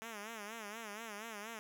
5% pulse tone with vibrato, 216.5 Hz, A3, 28 cents flat, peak -33 dBFS, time 0.02-1.59 s, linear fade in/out 0 ms, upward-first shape sine, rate 4.2 Hz, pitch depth 120 cents each way, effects none

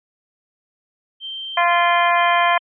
sine tone bursts, 3136 Hz, G7, in tune, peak -27 dBFS, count 3, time 1.2-2.592 s, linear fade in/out 50 ms, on 450 ms, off 21 ms
harmonic tone, 346.3 Hz, F4, 15 cents flat, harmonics 2 / 3 / 4 / 5 / 6 / 7, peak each -18 / -17 / -27 / -22 / -24 / -26 dBFS, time 1.57-2.58 s, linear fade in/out 5 ms
effects none

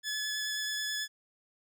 15% pulse tone with vibrato, 1714 Hz, A6, 46 cents flat, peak -26 dBFS, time 0.03-1.08 s, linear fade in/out 50 ms, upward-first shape sine, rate 9.3 Hz, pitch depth 10 cents each way, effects none

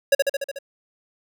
square tone with echo, 554.4 Hz, C#5, in tune, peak -13 dBFS, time 0.12-0.15 s, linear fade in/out 5 ms, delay 73 ms, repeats 6, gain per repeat -3 dB, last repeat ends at 0.588 s, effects none

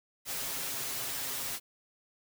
white noise with comb filter, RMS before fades -36 dBFS, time 0.25-1.6 s, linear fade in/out 50 ms, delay 7.4 ms, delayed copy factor +0.8, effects none

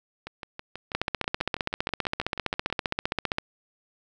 two click trains, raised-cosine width 0.3 ms, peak -9 / -20 dBFS, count 38 / 16, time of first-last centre 0.95-3.384 / 0.27-2.701 s, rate 15.2 / 6.17 Hz, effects none

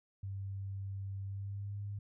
sine tone with pitch glide, 97.8 to 101.54 Hz, G2 to G#2, -4 to -39 cents, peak -38 dBFS, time 0.23-1.99 s, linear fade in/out 5 ms, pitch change +65 cents, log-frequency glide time 1.24-1.79 s, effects none

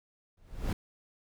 brown noise with exponential growth, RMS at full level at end -24 dBFS, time 0.37-0.73 s, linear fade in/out 5 ms, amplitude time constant 77 ms, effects none

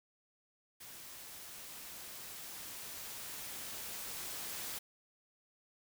white noise with level ramp, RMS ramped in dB -51 to -42 dBFS, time 0.8-4.79 s, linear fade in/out 10 ms, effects none

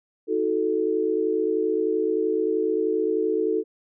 sine chord, D# diminished, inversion none, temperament equal with one note detuned, 316.9 / 370 / 440 Hz, D#4 / F#4 / A4, +32 / 0 / 0 cents, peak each -27 / -26 / -23 dBFS, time 0.27-3.64 s, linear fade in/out 50 ms, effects none

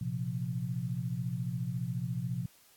sine chord, Bb suspended second, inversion none, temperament equal, 116.54 / 130.81 / 174.61 Hz, Bb2 / C3 / F3, 0 / 0 / 0 cents, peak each -37 / -35 / -37 dBFS, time 0.01-2.46 s, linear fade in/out 5 ms, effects white hiss -62 dBFS RMS until 2.76 s + AAC 64 kbps

